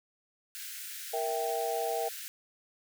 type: high-pass noise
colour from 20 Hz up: white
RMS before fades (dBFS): -42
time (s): 0.55-2.28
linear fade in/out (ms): 0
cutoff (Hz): 1400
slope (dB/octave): 96
type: chord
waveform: sine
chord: E diminished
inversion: second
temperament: equal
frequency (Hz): 466.2 / 659.3 / 784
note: Bb4 / E5 / G5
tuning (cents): 0 / 0 / 0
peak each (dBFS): -34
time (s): 1.13-2.09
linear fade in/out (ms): 10
effects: none